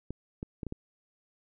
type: clicks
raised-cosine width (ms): 3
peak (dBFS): -23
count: 5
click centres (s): 0.106 / 0.429 / 0.632 / 0.667 / 0.724
effects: none